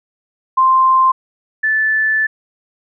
sine tone pair in turn, 1046.5 / 1749.4 Hz, C6 / A6, 0 / -10 cents, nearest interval major sixth, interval 890 cents, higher second, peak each -8 / -12 dBFS, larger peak first, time 0.57-1.12 / 1.63-2.27 s, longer second, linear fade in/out 10 ms, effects none

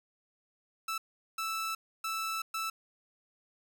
sawtooth tone bursts at uneven times, 1318.5 Hz, E6, in tune, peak -29 dBFS, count 4, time 0.88-0.98 / 1.38-1.75 / 2.04-2.42 / 2.54-2.7 s, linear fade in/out 5 ms, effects none

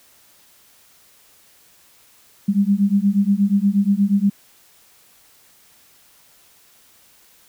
sine beating tone pair, 196 / 204.4 Hz, G3 / G#3, 0 / -27 cents, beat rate 8.4 Hz, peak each -17 dBFS, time 2.48-4.3 s, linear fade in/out 10 ms, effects white hiss -53 dBFS RMS until 7.48 s

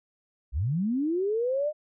sine linear sweep, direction up, 52.8 to 619 Hz, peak -24 dBFS, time 0.52-1.73 s, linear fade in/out 50 ms, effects none

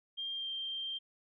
sine tone with pitch glide, 3197 to 3166 Hz, G7 to G7, +33 to +17 cents, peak -36 dBFS, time 0.17-0.99 s, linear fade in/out 20 ms, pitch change -16 cents, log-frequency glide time 0.35-0.49 s, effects none

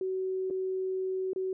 sine tone with dropouts, 376.2 Hz, F#4, 29 cents sharp, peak -29 dBFS, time 0.01-1.53 s, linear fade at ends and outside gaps 2 ms, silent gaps 0.501-0.507 / 1.333-1.36 s, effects none

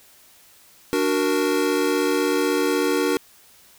square chord, D augmented, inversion none, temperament equal, 293.7 / 370 / 466.2 Hz, D4 / F#4 / A#4, 0 / 0 / 0 cents, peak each -24 dBFS, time 0.93-3.17 s, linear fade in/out 0 ms, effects white hiss -52 dBFS RMS until 3.78 s

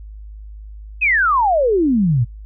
sine exponential sweep, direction down, 2623 to 110 Hz, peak -12 dBFS, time 1.01-2.25 s, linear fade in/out 20 ms, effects noise-tail reverb RT60 0.2 s tail -26 dB re dry + added 52 Hz sine -32 dBFS peak until 2.45 s

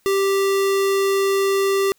square tone, 392 Hz, G4, in tune, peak -17 dBFS, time 0.06-1.92 s, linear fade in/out 0 ms, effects white hiss -62 dBFS RMS until 1.98 s

